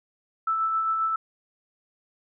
sine tone with tremolo, 1318.5 Hz, E6, in tune, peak -21 dBFS, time 0.47-1.16 s, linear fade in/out 5 ms, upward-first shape sine, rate 7.5 Hz, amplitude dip 30%, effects none

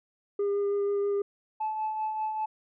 sine tone with vibrato, 403.8 Hz, G#4, 49 cents flat, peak -22 dBFS, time 0.39-1.22 s, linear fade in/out 5 ms, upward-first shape sine, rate 6.2 Hz, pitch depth 9 cents each way
sine tone with tremolo, 867 Hz, A5, 26 cents flat, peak -25 dBFS, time 1.6-2.46 s, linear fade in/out 10 ms, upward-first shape triangle, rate 5.1 Hz, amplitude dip 50%
effects tanh soft clip ceiling -24 dBFS

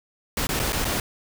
pink noise with dropouts, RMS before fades -25 dBFS, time 0.37-1 s, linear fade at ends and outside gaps 2 ms, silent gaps 0.47-0.49 / 0.594-0.598 / 0.723-0.729 / 0.846-0.851 s, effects none

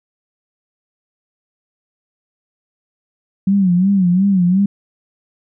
sine tone with vibrato, 187.4 Hz, F#3, 22 cents sharp, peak -10 dBFS, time 3.47-4.66 s, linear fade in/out 5 ms, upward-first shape sine, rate 2.8 Hz, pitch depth 120 cents each way, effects none

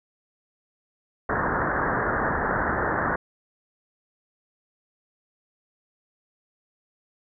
white low-pass noise, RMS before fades -25 dBFS, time 1.29-3.16 s, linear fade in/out 5 ms, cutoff 1800 Hz, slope 96 dB/octave, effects none

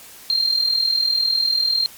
sine tone with amplitude modulation, 4186 Hz, C8, in tune, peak -13 dBFS, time 0.3-1.86 s, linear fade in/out 0 ms, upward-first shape sine, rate 40 Hz, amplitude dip 65%, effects white hiss -42 dBFS RMS until 1.97 s + MP3 96 kbps

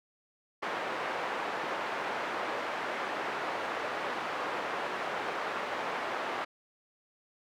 pink band-pass noise, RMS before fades -35 dBFS, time 0.62-6.45 s, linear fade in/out 10 ms, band 540 to 1800 Hz, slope 12 dB/octave, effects none

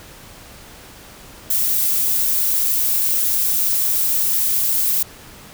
violet noise, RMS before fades -18 dBFS, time 1.5-5.03 s, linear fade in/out 5 ms, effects pink hiss -41 dBFS RMS until 5.53 s

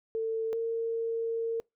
sine tone pair in turn, 447.8 / 456.9 Hz, A4 / A#4, +30 / -35 cents, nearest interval unison, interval 35 cents, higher second, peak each -28 dBFS, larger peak neither, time 0.15-0.53 / 0.53-1.6 s, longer second, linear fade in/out 0 ms, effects noise-tail reverb RT60 0.2 s tail -26 dB re dry

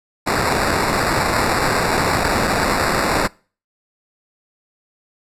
violet noise with sample-and-hold, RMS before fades -18 dBFS, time 0.26-3.28 s, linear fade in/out 20 ms, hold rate 3150 Hz, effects noise-tail reverb RT60 0.4 s tail -25 dB re dry + low-pass 12000 Hz 12 dB/octave

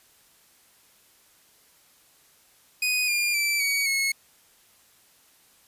sawtooth tone with pitch steps, 2489 / 2408 / 2330 / 2255 / 2182 Hz, D#7 / D7 / D7 / C#7 / C#7, 0 / +43 / -14 / +29 / -28 cents, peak -19 dBFS, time 2.82-4.12 s, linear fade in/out 5 ms, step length 260 ms, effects white hiss -59 dBFS RMS until 5.67 s + resampled to 32000 Hz

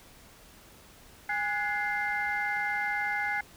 sine tone cluster, 820 / 1467 / 1691 / 2089 Hz, G#5 / F#6 / G#6 / C7, -22 / -15 / +31 / -3 cents, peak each -32 / -34 / -34 / -31 dBFS, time 1.29-3.41 s, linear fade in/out 5 ms, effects tanh soft clip ceiling -20 dBFS + pink hiss -54 dBFS RMS until 3.56 s

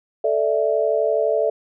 sine chord, A suspended fourth, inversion none, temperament equal, 440 / 587.3 / 659.3 Hz, A4 / D5 / E5, 0 / 0 / 0 cents, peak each -21 dBFS, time 0.24-1.5 s, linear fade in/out 5 ms, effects none

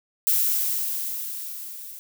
violet noise with level ramp, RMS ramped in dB -20 to -40 dBFS, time 0.27-1.99 s, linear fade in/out 0 ms, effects none

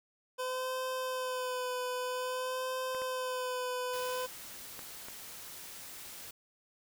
25% pulse tone with vibrato, 508 Hz, B4, 49 cents sharp, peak -30 dBFS, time 0.38-4.27 s, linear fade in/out 20 ms, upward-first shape sine, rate 0.51 Hz, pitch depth 25 cents each way
clicks, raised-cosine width 0.5 ms, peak -30 dBFS, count 4, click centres 2.948 / 3.019 / 4.792 / 5.085 s
white noise, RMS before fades -47 dBFS, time 3.93-6.31 s, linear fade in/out 5 ms
effects none

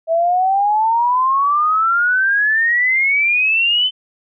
sine exponential sweep, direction up, 646 to 3072 Hz, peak -12 dBFS, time 0.07-3.91 s, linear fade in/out 50 ms, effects none

